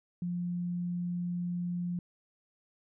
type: tone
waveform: sine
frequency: 175.8 Hz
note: F3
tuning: 12 cents sharp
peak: -31 dBFS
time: 0.22-1.99 s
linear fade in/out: 2 ms
effects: none